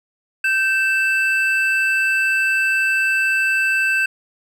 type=tone pair together; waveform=triangle; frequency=1557 / 2647 Hz; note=G6 / E7; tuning=-12 / +7 cents; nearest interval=major sixth; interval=919 cents; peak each=-16 / -17 dBFS; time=0.44-4.06 s; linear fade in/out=5 ms; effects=none